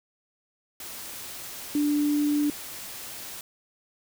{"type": "tone in noise", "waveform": "sine", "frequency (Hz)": 293.7, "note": "D4", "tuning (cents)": 0, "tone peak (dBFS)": -21, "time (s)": [1.75, 2.5], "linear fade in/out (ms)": 2, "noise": "white", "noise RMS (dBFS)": -39, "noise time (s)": [0.8, 3.41], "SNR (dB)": 15, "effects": []}